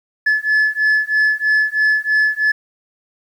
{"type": "beating tone pair", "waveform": "sine", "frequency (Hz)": [1721, 1724.1], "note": ["A6", "A6"], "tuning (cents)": [-39, -36], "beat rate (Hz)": 3.1, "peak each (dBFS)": -14, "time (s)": [0.26, 2.52], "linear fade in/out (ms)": 10, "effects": ["tanh soft clip ceiling -10 dBFS", "8-bit"]}